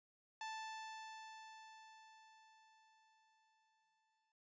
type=tone with exponential decay; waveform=sawtooth; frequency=880 Hz; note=A5; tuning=in tune; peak=-40 dBFS; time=0.41-4.32 s; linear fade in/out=2 ms; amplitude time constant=850 ms; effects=resampled to 16000 Hz